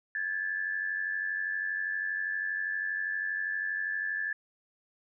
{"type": "tone pair together", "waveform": "sine", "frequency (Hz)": [1645, 1737.5], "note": ["G#6", "A6"], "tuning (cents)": [-17, -22], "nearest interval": "minor second", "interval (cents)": 95, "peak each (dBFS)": [-36, -31], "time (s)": [0.15, 4.33], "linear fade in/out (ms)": 2, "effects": []}